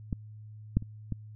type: clicks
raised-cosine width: 5 ms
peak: -18 / -11 / -29 / -20 dBFS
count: 4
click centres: 0.128 / 0.77 / 0.824 / 1.123 s
effects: added 107 Hz sine -44 dBFS peak until 1.35 s